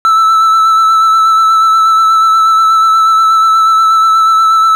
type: tone with vibrato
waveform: triangle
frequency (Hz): 1318.5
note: E6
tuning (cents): 0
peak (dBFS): -3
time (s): 0.05-4.75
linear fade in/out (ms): 0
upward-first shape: sine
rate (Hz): 8.3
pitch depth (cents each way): 19
effects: none